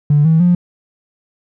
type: tone with pitch steps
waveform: triangle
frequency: 146.83 / 161.05 / 176.64 Hz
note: D3 / E3 / F3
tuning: 0 / -40 / +20 cents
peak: -4 dBFS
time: 0.1-0.55 s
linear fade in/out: 5 ms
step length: 150 ms
effects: tanh soft clip ceiling -5 dBFS